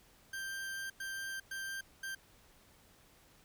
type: tone bursts at uneven times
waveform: 40% pulse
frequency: 1576 Hz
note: G6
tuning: 9 cents sharp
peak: -38 dBFS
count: 4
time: 0.33-0.9 / 1-1.4 / 1.51-1.81 / 2.03-2.15 s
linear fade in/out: 5 ms
effects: pink hiss -64 dBFS RMS until 3.44 s